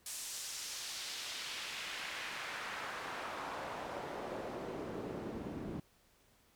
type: noise with band-pass filter sweep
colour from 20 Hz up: pink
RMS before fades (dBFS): -43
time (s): 0.06-5.8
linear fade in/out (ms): 2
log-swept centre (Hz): 8400 to 220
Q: 1.1
effects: pink hiss -69 dBFS RMS until 6.55 s